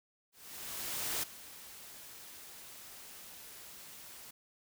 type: noise with ADSR envelope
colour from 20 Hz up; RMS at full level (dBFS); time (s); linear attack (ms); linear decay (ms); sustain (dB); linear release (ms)
white; -35; 0.32-4.31; 910; 9; -16; 8
effects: none